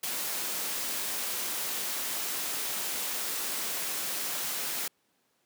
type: noise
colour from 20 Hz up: white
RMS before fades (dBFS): -33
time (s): 0.03-4.88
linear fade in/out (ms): 5
effects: pink hiss -72 dBFS RMS until 5.45 s + high-pass 200 Hz 12 dB/octave